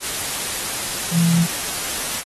sine tone in noise, 169.1 Hz, E3, 44 cents sharp, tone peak -14 dBFS, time 1.11-1.47 s, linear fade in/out 50 ms, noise white, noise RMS -25 dBFS, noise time 0-2.24 s, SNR +8 dB, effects AAC 32 kbps

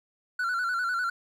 triangle tone with vibrato, 1426 Hz, F6, 36 cents sharp, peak -24 dBFS, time 0.39-1.1 s, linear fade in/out 5 ms, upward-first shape square, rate 10 Hz, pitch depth 69 cents each way, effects 11-bit

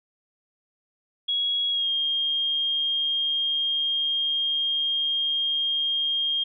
sine tone with pitch glide, 3322 to 3224 Hz, G#7 to G7, 0 to +48 cents, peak -22 dBFS, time 1.28-6.44 s, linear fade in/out 10 ms, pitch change -52 cents, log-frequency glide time 1.7-1.9 s, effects none

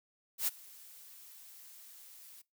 blue noise with ADSR envelope, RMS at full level -30 dBFS, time 0.38-2.42 s, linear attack 93 ms, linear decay 23 ms, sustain -24 dB, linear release 10 ms, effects noise-tail reverb RT60 0.2 s tail -21 dB re dry

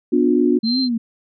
sine chord, B diminished, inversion none, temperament equal with one note detuned, 246.9 / 293.7 / 358.2 Hz, B3 / D4 / F4, 0 / 0 / +44 cents, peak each -17 dBFS, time 0.12-0.59 s, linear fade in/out 10 ms
sine tone, 4137 Hz, C8, 20 cents flat, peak -20 dBFS, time 0.63-0.89 s, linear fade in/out 50 ms
sine linear two-way sweep, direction up then down, 216.1 to 267.1 to 221.3 Hz, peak -17 dBFS, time 0.63-0.98 s, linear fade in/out 10 ms, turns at 0.8 s
effects none

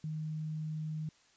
sine tone, 155.56 Hz, D#3, in tune, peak -35 dBFS, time 0.04-1.09 s, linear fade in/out 2 ms, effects white hiss -66 dBFS RMS until 1.36 s + resampled to 16000 Hz

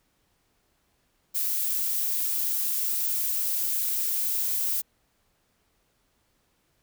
violet noise, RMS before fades -27 dBFS, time 1.34-4.82 s, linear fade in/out 20 ms, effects pink hiss -70 dBFS RMS until 6.82 s

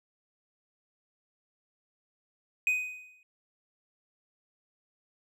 triangle tone with exponential decay, 2500 Hz, D#7, 8 cents sharp, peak -20 dBFS, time 2.67-3.23 s, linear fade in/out 1 ms, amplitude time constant 120 ms, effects none

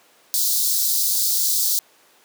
white high-pass noise, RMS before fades -20 dBFS, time 0.34-1.79 s, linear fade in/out 0 ms, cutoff 3900 Hz, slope 48 dB/octave, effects pink hiss -54 dBFS RMS until 2.24 s + high-pass 400 Hz 12 dB/octave

